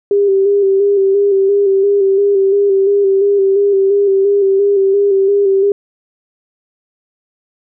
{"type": "tone with vibrato", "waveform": "sine", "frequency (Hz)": 395.9, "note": "G4", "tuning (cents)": 17, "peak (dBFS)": -8, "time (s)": [0.11, 5.72], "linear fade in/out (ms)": 2, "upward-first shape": "square", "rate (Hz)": 2.9, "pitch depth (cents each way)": 33, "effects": []}